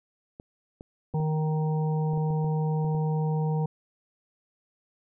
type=clicks; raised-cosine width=2 ms; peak=-28 dBFS; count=10; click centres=0.399 / 0.809 / 1.139 / 1.201 / 2.134 / 2.175 / 2.305 / 2.445 / 2.847 / 2.949 s
type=harmonic tone; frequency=155.56 Hz; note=D#3; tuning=in tune; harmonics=1 / 3 / 5 / 6; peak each=-24 / -34 / -38 / -40 dBFS; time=1.14-3.66 s; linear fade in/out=5 ms
effects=none